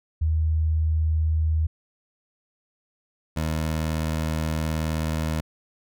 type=tone pair in turn; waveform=sine / 20% pulse; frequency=79 / 79 Hz; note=D#2 / D#2; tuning=+27 / +27 cents; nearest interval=unison; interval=0 cents; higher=neither; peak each=-19 dBFS; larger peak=neither; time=0.21-1.67 / 3.36-5.41 s; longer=second; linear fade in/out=10 ms; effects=none